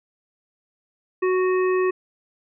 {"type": "harmonic tone with a mistuned harmonic", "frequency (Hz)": 370, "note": "F#4", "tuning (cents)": 0, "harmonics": [1, 3, 5, 7], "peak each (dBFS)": [-18, -28, -32, -35], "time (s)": [1.22, 1.91], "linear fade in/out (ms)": 10, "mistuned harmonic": 7, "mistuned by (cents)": -23, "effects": []}